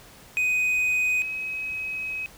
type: tone pair in turn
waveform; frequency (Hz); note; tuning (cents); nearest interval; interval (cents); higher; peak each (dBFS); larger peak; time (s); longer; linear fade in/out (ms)
triangle / sine; 2500 / 2542; D#7 / D#7; +8 / +36; unison; 28; second; -19 / -28; first; 0.37-1.22 / 1.22-2.26; second; 0
effects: pink hiss -49 dBFS RMS until 2.37 s